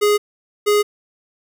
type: tone pair in turn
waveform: square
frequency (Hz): 415.3 / 415.3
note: G#4 / G#4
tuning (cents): 0 / 0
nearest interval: unison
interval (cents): 0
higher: neither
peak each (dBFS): -13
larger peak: neither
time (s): 0.01-0.18 / 0.66-0.83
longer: neither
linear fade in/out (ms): 20
effects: none